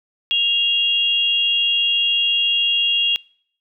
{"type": "tone pair together", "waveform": "sine", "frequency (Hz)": [2794, 3300], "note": ["F7", "G#7"], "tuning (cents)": [0, -12], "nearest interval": "minor third", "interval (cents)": 288, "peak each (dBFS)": -18, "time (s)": [0.31, 3.16], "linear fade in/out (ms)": 0, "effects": ["noise-tail reverb RT60 0.6 s tail -25 dB re dry"]}